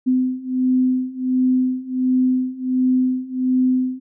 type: beating tone pair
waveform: sine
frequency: 254.9 / 256.3 Hz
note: C4 / C4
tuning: -45 / -36 cents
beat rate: 1.4 Hz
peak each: -20 / -18 dBFS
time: 0.06-4 s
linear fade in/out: 20 ms
effects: none